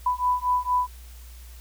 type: beating tone pair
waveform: sine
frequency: 992 / 996.3 Hz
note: B5 / B5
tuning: +7 / +15 cents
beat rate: 4.3 Hz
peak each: -24 dBFS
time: 0.06-0.87 s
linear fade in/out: 5 ms
effects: added 60 Hz sine -41 dBFS peak until 1.6 s + white hiss -52 dBFS RMS until 1.6 s